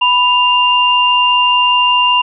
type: tone pair together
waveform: sine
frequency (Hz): 988.9 / 2794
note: B5 / F7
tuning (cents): +2 / 0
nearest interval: octave + tritone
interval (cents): 1798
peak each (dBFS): -11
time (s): 0.01-2.22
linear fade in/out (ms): 10
effects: none